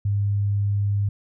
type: tone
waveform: sine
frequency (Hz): 101.3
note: G#2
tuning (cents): -43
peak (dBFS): -19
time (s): 0.05-1.09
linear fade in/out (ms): 5
effects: none